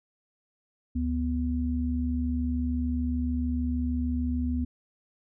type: tone pair together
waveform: sine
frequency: 73.4 / 246.9 Hz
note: D2 / B3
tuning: 0 / 0 cents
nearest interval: octave + major sixth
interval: 2100 cents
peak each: -28 dBFS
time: 0.95-4.65 s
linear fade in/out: 10 ms
effects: none